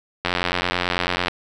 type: click train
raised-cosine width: 0.3 ms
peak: -4 dBFS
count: 93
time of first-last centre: 0.25-1.283 s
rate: 89.1 Hz
effects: none